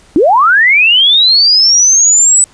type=linear sweep; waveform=sine; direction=up; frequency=272.3 to 8010 Hz; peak=-4 dBFS; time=0.16-2.44 s; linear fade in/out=0 ms; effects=pink hiss -44 dBFS RMS until 2.53 s + resampled to 22050 Hz